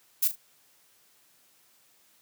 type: noise with echo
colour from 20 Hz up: violet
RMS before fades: -23 dBFS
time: 0.22-0.28 s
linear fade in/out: 10 ms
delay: 39 ms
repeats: 2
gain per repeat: -11 dB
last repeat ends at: 0.358 s
effects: white hiss -63 dBFS RMS until 2.21 s + high-pass 100 Hz 12 dB/octave